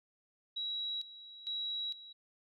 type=tone with tremolo; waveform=sine; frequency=3878 Hz; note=B7; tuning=32 cents flat; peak=-35 dBFS; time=0.56-2.13 s; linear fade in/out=10 ms; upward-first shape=square; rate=1.1 Hz; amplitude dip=80%; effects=none